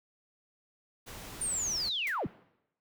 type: noise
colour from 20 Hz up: pink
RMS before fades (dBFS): -45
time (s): 1.06-1.9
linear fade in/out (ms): 20
type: linear sweep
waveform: sine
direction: down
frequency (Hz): 9140 to 65.4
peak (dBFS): -30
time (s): 1.41-2.27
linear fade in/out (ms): 5
type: noise with exponential decay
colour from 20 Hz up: white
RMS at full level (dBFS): -42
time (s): 2.07-2.21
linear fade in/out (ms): 0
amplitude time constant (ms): 30
effects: noise-tail reverb RT60 0.8 s tail -20 dB re dry